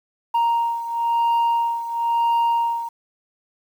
sine beating tone pair, 932.3 / 933.29 Hz, A#5 / A#5, 0 / +2 cents, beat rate 0.99 Hz, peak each -17 / -21 dBFS, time 0.34-2.89 s, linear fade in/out 10 ms, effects tanh soft clip ceiling -15 dBFS + 8-bit

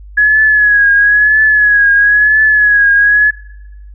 sine tone with vibrato, 1682 Hz, G#6, 22 cents sharp, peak -5 dBFS, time 0.17-3.31 s, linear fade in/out 10 ms, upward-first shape triangle, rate 1 Hz, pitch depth 60 cents each way, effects noise-tail reverb RT60 1.0 s tail -23 dB re dry + added 50 Hz sine -30 dBFS peak until 3.94 s

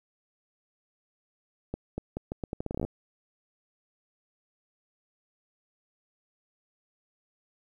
accelerating click train, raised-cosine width 2 ms, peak -19 dBFS, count 16, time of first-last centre 1.74-2.85 s, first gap 240 ms, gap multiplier 0.79, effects 10-bit

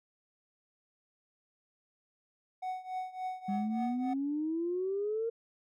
triangle tone with tremolo, 743 Hz, F#5, 7 cents sharp, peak -30 dBFS, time 2.62-4.14 s, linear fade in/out 10 ms, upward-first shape triangle, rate 3.5 Hz, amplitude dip 90%
sine exponential sweep, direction up, 197.4 to 466.1 Hz, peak -30 dBFS, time 3.48-5.3 s, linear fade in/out 10 ms
effects tanh soft clip ceiling -23 dBFS

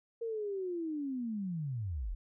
sine linear sweep, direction down, 467.3 to 34.1 Hz, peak -34 dBFS, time 0.21-2.15 s, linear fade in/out 10 ms, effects none

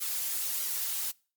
blue noise with flanger, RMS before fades -32 dBFS, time 0-1.12 s, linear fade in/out 20 ms, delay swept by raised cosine 1.1 to 4.2 ms, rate 1.6 Hz, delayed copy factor -0.55, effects noise-tail reverb RT60 0.4 s tail -25 dB re dry + MP3 96 kbps

